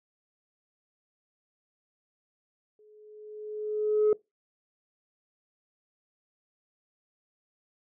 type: tone with exponential growth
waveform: sine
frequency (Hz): 425.1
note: G#4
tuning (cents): +40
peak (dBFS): -16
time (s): 2.79-4.13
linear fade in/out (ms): 2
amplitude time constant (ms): 290
effects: noise-tail reverb RT60 0.2 s tail -23 dB re dry + tanh soft clip ceiling -17 dBFS